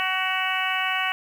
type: harmonic tone with a mistuned harmonic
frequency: 375.5 Hz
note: F#4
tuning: 26 cents sharp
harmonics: 2 / 3 / 4 / 5 / 6 / 7 / 8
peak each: -30 / -30 / -30 / -30 / -30 / -30 / -30 dBFS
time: 0-1.12 s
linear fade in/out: 0 ms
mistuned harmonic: 8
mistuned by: -36 cents
effects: 8-bit